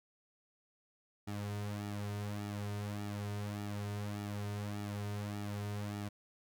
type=tone with flanger; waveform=sawtooth; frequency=102.9 Hz; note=G#2; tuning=16 cents flat; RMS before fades=-40 dBFS; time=1.27-6.09 s; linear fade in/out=10 ms; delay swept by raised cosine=1.9 to 3.7 ms; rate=1.7 Hz; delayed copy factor=-0.75; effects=none